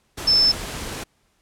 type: tone in noise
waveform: sine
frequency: 5274 Hz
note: E8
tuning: in tune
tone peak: -13 dBFS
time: 0.27-0.52 s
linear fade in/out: 10 ms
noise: pink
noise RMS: -31 dBFS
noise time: 0.17-1.04 s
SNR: +15 dB
effects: pink hiss -65 dBFS RMS until 1.41 s + low-pass 11000 Hz 12 dB/octave